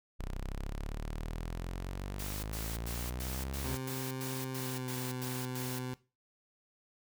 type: exponential sweep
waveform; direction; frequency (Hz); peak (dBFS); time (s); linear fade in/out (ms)
sawtooth; up; 30.87 to 71.5; -33; 0.19-3.76; 10
type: noise bursts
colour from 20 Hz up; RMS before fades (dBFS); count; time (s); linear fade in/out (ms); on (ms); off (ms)
white; -43; 11; 2.19-5.79; 5; 240; 96
type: tone with pitch glide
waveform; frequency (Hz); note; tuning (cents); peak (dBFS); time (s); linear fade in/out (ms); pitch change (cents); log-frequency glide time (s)
20% pulse; 130.81 to 127.09; C3 to C3; 0 to -50; -32; 3.65-5.94; 0; -50; 4.51-4.93
effects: noise-tail reverb RT60 0.3 s tail -18 dB re dry

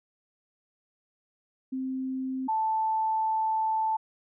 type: tone pair in turn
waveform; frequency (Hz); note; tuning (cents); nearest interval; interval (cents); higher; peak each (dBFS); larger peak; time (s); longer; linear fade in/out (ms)
sine; 261.6 / 879.9; C4 / A5; 0 / 0; octave + major sixth; 2100; second; -29 / -24; second; 1.72-2.48 / 2.48-3.97; second; 10
effects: none

